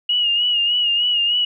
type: tone with vibrato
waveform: sine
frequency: 2877 Hz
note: F#7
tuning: 49 cents flat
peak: -15 dBFS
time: 0.09-1.45 s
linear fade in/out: 5 ms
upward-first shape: sine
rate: 3.3 Hz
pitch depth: 47 cents each way
effects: none